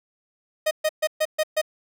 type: tone bursts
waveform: 45% pulse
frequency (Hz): 621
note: D#5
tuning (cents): -3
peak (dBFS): -19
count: 6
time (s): 0.66-1.616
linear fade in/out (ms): 10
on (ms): 51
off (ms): 130
effects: none